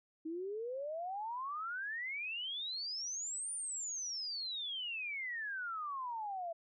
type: exponential two-way sweep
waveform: sine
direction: up then down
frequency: 311.1 to 9397 to 656 Hz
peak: -38 dBFS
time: 0.25-6.53 s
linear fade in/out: 10 ms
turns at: 3.53 s
effects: none